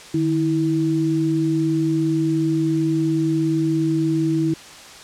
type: tone pair together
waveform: sine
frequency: 152.86 / 323.9 Hz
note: D#3 / E4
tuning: -30 / -30 cents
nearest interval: octave + minor second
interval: 1300 cents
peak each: -22 / -18 dBFS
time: 0.14-4.54 s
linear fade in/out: 5 ms
effects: white hiss -40 dBFS RMS until 5.03 s + low-pass 7000 Hz 12 dB/octave